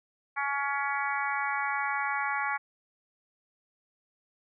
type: harmonic tone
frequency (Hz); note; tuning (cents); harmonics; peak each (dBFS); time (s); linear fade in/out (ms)
280.9; C#4; +23; 3 / 4 / 5 / 6 / 7 / 8; -33 / -34 / -35 / -36 / -36 / -37; 0.36-2.58; 20
effects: none